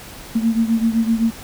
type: beating tone pair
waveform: sine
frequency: 225 / 232.8 Hz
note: A3 / A#3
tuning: +39 / -2 cents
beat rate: 7.8 Hz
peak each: -16 / -20 dBFS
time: 0.35-1.31 s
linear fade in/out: 10 ms
effects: pink hiss -37 dBFS RMS until 1.43 s